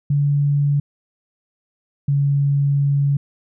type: tone pair in turn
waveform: sine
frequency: 143.4 / 141.18 Hz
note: D3 / C#3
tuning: -41 / +32 cents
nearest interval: unison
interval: 27 cents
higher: first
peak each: -14 dBFS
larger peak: neither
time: 0.1-0.8 / 2.08-3.17 s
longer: second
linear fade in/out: 5 ms
effects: none